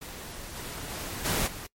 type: noise with level steps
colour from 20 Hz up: pink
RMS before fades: -41 / -38 / -36 / -27 / -40 dBFS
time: 0.01-1.67 s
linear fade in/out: 10 ms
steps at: 0.55 / 0.89 / 1.24 / 1.46 s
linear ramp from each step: 20 ms
effects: noise-tail reverb RT60 0.1 s tail -23 dB re dry + MP3 64 kbps